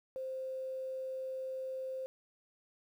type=tone with quantisation; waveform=sine; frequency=523.3 Hz; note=C5; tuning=in tune; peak=-37 dBFS; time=0.16-2.06 s; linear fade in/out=0 ms; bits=11; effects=none